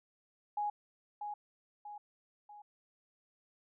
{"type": "tone with echo", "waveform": "sine", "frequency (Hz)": 830.6, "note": "G#5", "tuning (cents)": 0, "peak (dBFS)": -32, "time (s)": [0.57, 0.7], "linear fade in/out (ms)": 5, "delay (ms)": 640, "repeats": 3, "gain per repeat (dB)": -6, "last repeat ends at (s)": 2.62, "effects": []}